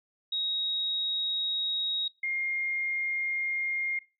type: tone pair in turn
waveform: sine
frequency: 3786 / 2125 Hz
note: A#7 / C7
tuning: +26 / +26 cents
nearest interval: minor seventh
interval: 1000 cents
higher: first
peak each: -28 dBFS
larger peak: neither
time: 0.32-2.08 / 2.23-3.99 s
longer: neither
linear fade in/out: 5 ms
effects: noise-tail reverb RT60 0.3 s tail -20 dB re dry